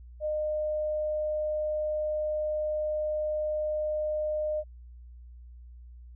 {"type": "tone", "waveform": "sine", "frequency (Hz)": 610, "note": "D#5", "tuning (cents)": -34, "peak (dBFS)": -27, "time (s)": [0.2, 4.64], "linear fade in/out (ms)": 50, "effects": ["added 60 Hz sine -45 dBFS peak until 6.15 s"]}